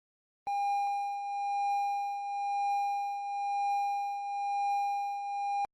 triangle tone with tremolo, 806 Hz, G5, 48 cents sharp, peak -25 dBFS, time 0.47-5.65 s, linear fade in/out 0 ms, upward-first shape triangle, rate 1 Hz, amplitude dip 60%, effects Opus 24 kbps

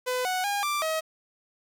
sawtooth tone with pitch steps, 503 / 739 / 811 / 1178 / 636 Hz, B4 / F#5 / G#5 / D6 / D#5, +32 / -2 / -41 / +5 / +38 cents, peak -22 dBFS, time 0.06-1.01 s, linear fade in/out 20 ms, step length 190 ms, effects 9-bit

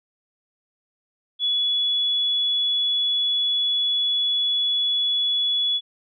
sine tone, 3400 Hz, G#7, 40 cents sharp, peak -19 dBFS, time 1.39-5.81 s, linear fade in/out 50 ms, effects none

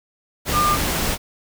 sine tone in noise, 1200 Hz, D6, 37 cents sharp, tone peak -16 dBFS, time 0.52-0.78 s, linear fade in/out 50 ms, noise pink, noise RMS -22 dBFS, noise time 0.45-1.18 s, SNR +3 dB, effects none

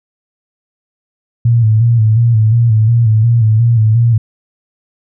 sine tone with vibrato, 113.3 Hz, A#2, 49 cents flat, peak -6 dBFS, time 1.45-4.18 s, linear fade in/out 5 ms, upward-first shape square, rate 2.8 Hz, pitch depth 64 cents each way, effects none

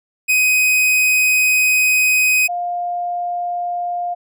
45% pulse / sine tone pair in turn, 2510 / 704.3 Hz, D#7 / F5, +15 / +14 cents, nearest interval octave + minor seventh, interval 2201 cents, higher first, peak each -12 / -19 dBFS, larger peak first, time 0.28-2.48 / 2.48-4.15 s, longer first, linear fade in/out 20 ms, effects none

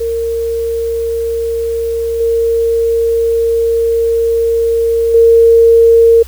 sine tone with level steps, 460 Hz, A#4, 23 cents flat, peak -13 / -9 / -3 dBFS, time 0-6.23 s, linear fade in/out 10 ms, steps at 2.2 / 5.14 s, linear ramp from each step 5 ms, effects added 66 Hz sine -28 dBFS peak until 6.27 s + white hiss -38 dBFS RMS until 6.27 s

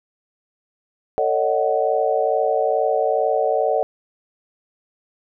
sine chord, D# half-diminished seventh, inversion second, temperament just, 448 / 560 / 622.3 / 746.7 Hz, A4 / C#5 / D#5 / F#5, +31 / +18 / 0 / +16 cents, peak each -22 dBFS, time 1.18-3.83 s, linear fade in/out 0 ms, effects none

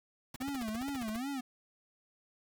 pink noise bursts, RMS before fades -44 dBFS, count 13, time 0.34-1.166 s, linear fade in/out 5 ms, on 22 ms, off 45 ms
square tone with vibrato, 246.7 Hz, B3, 2 cents flat, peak -36 dBFS, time 0.4-1.41 s, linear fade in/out 10 ms, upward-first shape sine, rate 2.5 Hz, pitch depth 240 cents each way
effects none

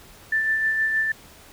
sine tone with tremolo, 1768 Hz, A6, 8 cents sharp, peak -18 dBFS, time 0.32-1.12 s, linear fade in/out 5 ms, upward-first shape sine, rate 6.4 Hz, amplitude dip 35%, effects pink hiss -48 dBFS RMS until 1.52 s

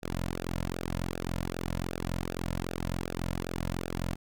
sawtooth tone with flanger, 43.65 Hz, F1, in tune, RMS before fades -34 dBFS, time 0.02-4.16 s, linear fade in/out 20 ms, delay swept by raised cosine 0.94 to 2.64 ms, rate 2.6 Hz, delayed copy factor -0.95, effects none

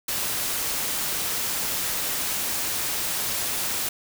white noise, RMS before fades -27 dBFS, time 0.08-3.89 s, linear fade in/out 5 ms, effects none

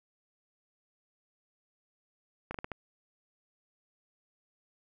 slowing click train, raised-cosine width 0.5 ms, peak -22 dBFS, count 5, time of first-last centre 2.51-2.717 s, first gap 34 ms, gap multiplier 1.29, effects none

